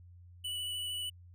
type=tone with vibrato; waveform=square; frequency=2960 Hz; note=F#7; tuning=in tune; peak=-36 dBFS; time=0.44-1.1 s; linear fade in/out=10 ms; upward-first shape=square; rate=13 Hz; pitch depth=11 cents each way; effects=added 88 Hz sine -52 dBFS peak until 1.34 s